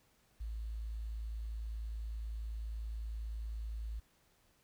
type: tone with quantisation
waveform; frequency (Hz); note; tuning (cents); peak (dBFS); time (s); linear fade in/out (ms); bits
sine; 55; A1; 0; -38; 0.4-4; 10; 11
effects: pink hiss -71 dBFS RMS until 4.63 s